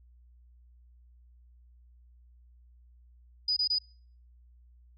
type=tone bursts; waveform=sine; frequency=4958 Hz; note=D#8; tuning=7 cents flat; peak=-25 dBFS; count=3; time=3.48-3.786 s; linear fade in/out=5 ms; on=86 ms; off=24 ms; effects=noise-tail reverb RT60 0.5 s tail -26 dB re dry + added 60 Hz sine -55 dBFS peak until 4.97 s